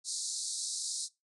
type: band-pass noise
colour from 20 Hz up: white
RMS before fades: -37 dBFS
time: 0.04-1.09 s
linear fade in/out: 50 ms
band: 3900 to 9600 Hz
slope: 96 dB/octave
effects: noise-tail reverb RT60 0.2 s tail -20 dB re dry